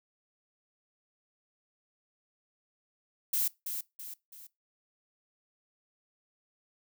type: noise with echo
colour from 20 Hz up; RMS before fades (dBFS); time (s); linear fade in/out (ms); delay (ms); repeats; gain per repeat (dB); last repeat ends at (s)
violet; -29; 3.33-3.48; 5; 330; 3; -7; 4.47
effects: noise-tail reverb RT60 0.2 s tail -21 dB re dry